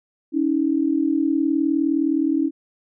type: tone pair together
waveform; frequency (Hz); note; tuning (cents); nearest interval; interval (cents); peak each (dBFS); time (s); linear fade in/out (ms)
sine; 280.6 / 320; C#4 / D#4; +21 / +49; major second; 228; -20; 0.32-2.51; 50
effects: none